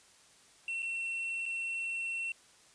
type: tone with dropouts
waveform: triangle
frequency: 2709 Hz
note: E7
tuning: 47 cents sharp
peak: -32 dBFS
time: 0.68-2.32 s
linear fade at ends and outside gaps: 2 ms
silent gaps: 0.822-0.827 / 1.456-1.461 s
effects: white hiss -61 dBFS RMS until 2.74 s + resampled to 22050 Hz